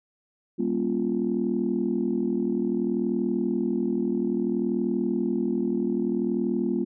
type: chord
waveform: sine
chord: G half-diminished seventh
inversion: none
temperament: equal with one note detuned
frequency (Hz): 196 / 236.6 / 277.2 / 349.2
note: G3 / Bb3 / Db4 / F4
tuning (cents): 0 / +26 / 0 / 0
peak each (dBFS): -29 / -26 / -31 / -27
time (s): 0.58-6.85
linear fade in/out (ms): 20
effects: tanh soft clip ceiling -14 dBFS